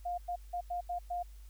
sine tone bursts at uneven times, 706 Hz, F5, 19 cents sharp, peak -33 dBFS, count 6, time 0.05-0.18 / 0.28-0.36 / 0.53-0.61 / 0.7-0.81 / 0.89-0.99 / 1.1-1.23 s, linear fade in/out 10 ms, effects added 50 Hz sine -48 dBFS peak until 1.49 s + white hiss -66 dBFS RMS until 1.49 s

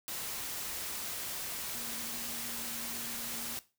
sine tone in noise, 233.6 Hz, A#3, 4 cents sharp, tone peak -49 dBFS, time 1.75-3.55 s, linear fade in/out 0 ms, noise white, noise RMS -39 dBFS, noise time 0.08-3.59 s, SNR -13 dB, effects noise-tail reverb RT60 0.3 s tail -17 dB re dry

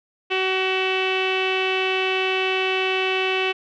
sawtooth tone with low-pass filter, 377 Hz, F#4, 32 cents sharp, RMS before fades -22 dBFS, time 0.3-3.53 s, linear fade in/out 20 ms, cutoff 2800 Hz, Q 7.3, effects none

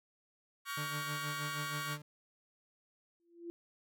sawtooth chord, G half-diminished seventh, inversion second, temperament just, 1128.9 / 1411.2 / 1568 / 1881.6 Hz, Db6 / F6 / G6 / Bb6, +31 / +18 / 0 / +16 cents, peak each -37 / -40 / -43 / -43 dBFS, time 0.65-1.98 s, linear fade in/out 50 ms
40% pulse tone with tremolo, 148.7 Hz, D3, 22 cents sharp, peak -38 dBFS, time 0.77-2.02 s, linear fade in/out 5 ms, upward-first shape sine, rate 6.3 Hz, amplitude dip 70%
sine tone with exponential growth, 341.4 Hz, F4, 39 cents flat, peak -38 dBFS, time 3.2-3.5 s, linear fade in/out 0 ms, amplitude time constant 64 ms
effects none

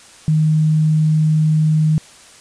sine tone, 155.56 Hz, D#3, in tune, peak -11 dBFS, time 0.28-1.98 s, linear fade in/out 0 ms, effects white hiss -43 dBFS RMS until 2.4 s + resampled to 22050 Hz

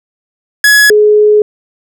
45% pulse / sine tone pair in turn, 1686 / 421.5 Hz, G#6 / G#4, +26 / +26 cents, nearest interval 2 octaves, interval 2400 cents, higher first, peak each -3 dBFS, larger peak neither, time 0.64-0.9 / 0.9-1.42 s, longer second, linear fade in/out 2 ms, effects none

